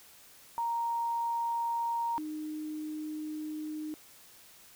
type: tone pair in turn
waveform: sine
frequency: 932.3 / 307 Hz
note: A#5 / D#4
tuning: 0 / -23 cents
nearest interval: octave + perfect fifth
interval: 1923 cents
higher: first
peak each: -29 / -35 dBFS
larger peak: first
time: 0.58-2.18 / 2.18-3.94 s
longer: second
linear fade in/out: 0 ms
effects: white hiss -56 dBFS RMS until 4.75 s